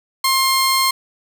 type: tone pair together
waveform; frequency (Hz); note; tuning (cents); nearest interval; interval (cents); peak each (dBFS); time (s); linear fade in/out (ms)
sawtooth; 1061 / 2122; C6 / C7; +24 / +24; octave; 1200; -12; 0.24-0.91; 5
effects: none